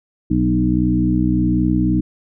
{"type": "harmonic tone with a mistuned harmonic", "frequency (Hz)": 61.5, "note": "B1", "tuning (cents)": -7, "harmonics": [1, 2, 3, 4, 5], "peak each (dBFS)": [-22, -22, -19, -21, -18], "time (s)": [0.3, 2.01], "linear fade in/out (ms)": 10, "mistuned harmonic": 4, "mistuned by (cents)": 15, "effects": []}